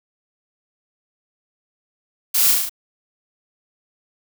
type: noise with echo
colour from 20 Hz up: blue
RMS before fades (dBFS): -18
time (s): 2.34-2.52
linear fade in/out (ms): 10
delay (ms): 35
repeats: 5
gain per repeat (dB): -2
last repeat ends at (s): 2.695
effects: none